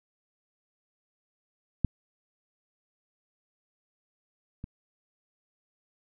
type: clicks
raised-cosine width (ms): 5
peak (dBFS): -11 / -25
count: 2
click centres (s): 1.847 / 4.641
effects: none